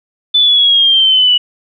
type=exponential sweep; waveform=sine; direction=down; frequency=3515 to 2935 Hz; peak=-6 dBFS; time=0.34-1.38 s; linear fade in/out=10 ms; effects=none